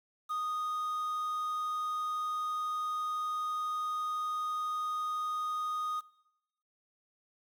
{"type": "tone with quantisation", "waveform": "triangle", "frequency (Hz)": 1239, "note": "D#6", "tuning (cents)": -8, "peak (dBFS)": -30, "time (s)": [0.29, 6.01], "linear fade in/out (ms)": 20, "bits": 9, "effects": ["noise-tail reverb RT60 0.9 s tail -21 dB re dry"]}